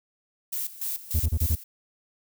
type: noise with tremolo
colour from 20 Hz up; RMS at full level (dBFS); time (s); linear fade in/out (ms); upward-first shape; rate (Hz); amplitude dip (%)
violet; -30; 0.52-1.64; 10; square; 3.4; 80
type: tone bursts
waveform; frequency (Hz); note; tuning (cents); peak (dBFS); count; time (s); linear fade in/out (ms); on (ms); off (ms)
triangle; 79.5; D#2; +38; -18; 5; 1.14-1.555; 10; 59; 30
effects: none